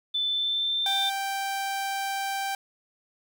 sine tone with pitch glide, 3520 to 3582 Hz, A7 to A7, 0 to +30 cents, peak -24 dBFS, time 0.14-1.1 s, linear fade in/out 10 ms, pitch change +30 cents, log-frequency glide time 0.25-0.93 s
sawtooth tone, 784 Hz, G5, in tune, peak -24 dBFS, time 0.86-2.55 s, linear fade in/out 2 ms
effects 10-bit

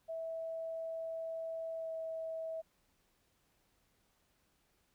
sine tone with pitch glide, 653 to 648.1 Hz, E5 to E5, -17 to -30 cents, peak -38 dBFS, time 0.08-2.62 s, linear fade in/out 20 ms, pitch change -13 cents, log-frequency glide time 1.77-1.9 s, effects pink hiss -75 dBFS RMS until 4.94 s

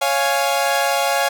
sawtooth chord, Db major, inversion none, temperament equal, 554.4 / 698.5 / 830.6 Hz, Db5 / F5 / Ab5, 0 / 0 / 0 cents, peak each -17 dBFS, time 0.01-1.29 s, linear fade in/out 10 ms, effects none

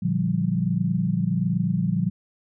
sine chord, G minor seventh, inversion first, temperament equal, 116.54 / 146.83 / 174.61 / 196 Hz, Bb2 / D3 / F3 / G3, 0 / 0 / 0 / 0 cents, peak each -28 / -28 / -23 / -27 dBFS, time 0.02-2.1 s, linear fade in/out 10 ms, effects none

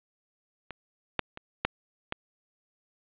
clicks, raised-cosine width 0.3 ms, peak -21 / -8 / -23 / -7 / -13 dBFS, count 5, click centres 0.707 / 1.193 / 1.374 / 1.65 / 2.124 s, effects resampled to 8000 Hz + 8-bit

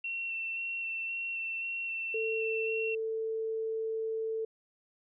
sine tone with vibrato, 2708 Hz, E7, 46 cents sharp, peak -33 dBFS, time 0.04-2.95 s, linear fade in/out 5 ms, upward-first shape square, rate 1.9 Hz, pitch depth 11 cents each way
sine tone, 444.5 Hz, A4, 18 cents sharp, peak -31 dBFS, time 2.14-4.45 s, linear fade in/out 5 ms
effects none

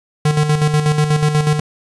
square tone with tremolo, 150.7 Hz, D3, 45 cents sharp, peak -11 dBFS, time 0.25-1.6 s, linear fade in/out 5 ms, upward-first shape square, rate 8.2 Hz, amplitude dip 55%, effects resampled to 24000 Hz + 7-bit

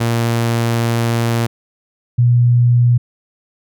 sawtooth / sine tone pair in turn, 116.54 / 121.02 Hz, A#2 / B2, 0 / -35 cents, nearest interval minor second, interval 65 cents, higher second, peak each -10 / -8 dBFS, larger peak second, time 0-1.47 / 2.18-2.98 s, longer first, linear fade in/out 10 ms, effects none

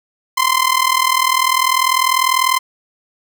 sawtooth tone with amplitude modulation, 1037 Hz, C6, 16 cents flat, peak -5 dBFS, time 0.37-2.59 s, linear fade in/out 10 ms, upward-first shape sine, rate 40.1 Hz, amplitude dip 85%, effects none

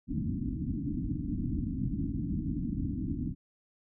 white low-pass noise, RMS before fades -33 dBFS, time 0.07-3.35 s, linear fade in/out 50 ms, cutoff 310 Hz, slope 96 dB/octave, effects none

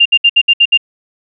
sine tone bursts, 2794 Hz, F7, in tune, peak -4 dBFS, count 7, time 0-0.776 s, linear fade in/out 10 ms, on 56 ms, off 64 ms, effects none

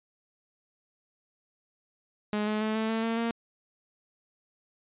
sawtooth tone with pitch steps, 210 / 213.4 / 216.9 / 220.4 / 224 / 227.7 / 231.4 Hz, G#3 / G#3 / A3 / A3 / A3 / A#3 / A#3, +19 / +47 / -25 / +3 / +31 / -40 / -13 cents, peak -23 dBFS, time 2.33-3.31 s, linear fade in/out 0 ms, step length 140 ms, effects resampled to 8000 Hz

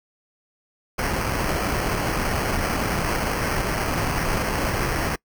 pink noise with sample-and-hold, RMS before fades -24 dBFS, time 0.98-5.16 s, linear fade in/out 10 ms, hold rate 3675 Hz, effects noise-tail reverb RT60 0.1 s tail -25 dB re dry

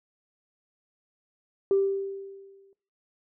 sine tone with exponential decay, 392 Hz, G4, in tune, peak -17 dBFS, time 1.71-2.73 s, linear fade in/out 1 ms, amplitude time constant 220 ms, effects noise-tail reverb RT60 0.4 s tail -18 dB re dry + tanh soft clip ceiling -14 dBFS

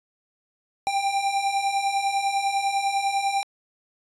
square beating tone pair, 784 / 794 Hz, G5 / G5, 0 / +22 cents, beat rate 10 Hz, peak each -29 / -24 dBFS, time 0.87-3.43 s, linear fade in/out 0 ms, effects resampled to 22050 Hz

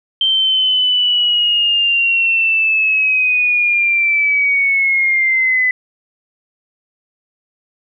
sine linear sweep, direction down, 3136 to 2002 Hz, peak -11 dBFS, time 0.21-5.71 s, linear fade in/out 2 ms, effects none

